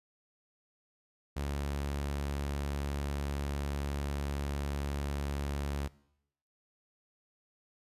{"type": "tone", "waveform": "sawtooth", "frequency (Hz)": 71, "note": "C#2", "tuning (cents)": 42, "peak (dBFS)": -29, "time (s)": [1.36, 5.88], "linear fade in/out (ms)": 10, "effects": ["noise-tail reverb RT60 0.8 s tail -21 dB re dry", "resampled to 32000 Hz"]}